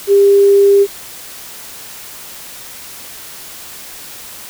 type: tone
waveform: sine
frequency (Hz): 399.5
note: G4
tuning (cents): +33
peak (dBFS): -5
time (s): 0.07-0.87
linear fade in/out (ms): 50
effects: white hiss -32 dBFS RMS until 4.49 s